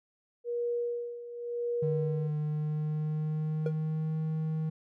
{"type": "tone with tremolo", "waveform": "sine", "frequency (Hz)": 477.3, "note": "A#4", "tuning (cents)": 41, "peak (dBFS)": -28, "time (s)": [0.44, 2.31], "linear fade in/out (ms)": 50, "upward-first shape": "sine", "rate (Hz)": 0.92, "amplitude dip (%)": 75}
{"type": "tone with pitch glide", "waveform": "triangle", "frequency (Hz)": [150, 157.64], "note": ["D3", "D#3"], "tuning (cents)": [37, 23], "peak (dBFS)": -27, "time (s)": [1.82, 4.7], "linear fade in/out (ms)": 10, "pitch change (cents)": 86, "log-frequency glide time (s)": [2.08, 4.16]}
{"type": "tone with exponential decay", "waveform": "triangle", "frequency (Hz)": 475.5, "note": "A#4", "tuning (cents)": 34, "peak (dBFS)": -24, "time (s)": [3.66, 3.77], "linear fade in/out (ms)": 2, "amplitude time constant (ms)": 22}
{"effects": []}